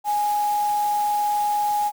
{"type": "tone in noise", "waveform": "sine", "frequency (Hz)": 830.6, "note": "G#5", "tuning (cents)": 0, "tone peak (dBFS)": -19, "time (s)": [0.04, 1.92], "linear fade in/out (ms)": 50, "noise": "white", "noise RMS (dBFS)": -37, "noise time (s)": [0.04, 1.92], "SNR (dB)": 15, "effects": []}